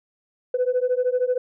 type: beating tone pair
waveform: sine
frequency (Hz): 494.5 / 507.5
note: B4 / B4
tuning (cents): +2 / +47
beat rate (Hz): 13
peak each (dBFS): -21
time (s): 0.54-1.38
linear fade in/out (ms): 5
effects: tanh soft clip ceiling -14 dBFS